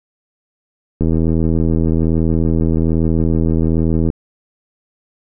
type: click train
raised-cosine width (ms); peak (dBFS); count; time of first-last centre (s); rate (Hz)
3; -4; 252; 1.01-4.101; 81.2
effects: none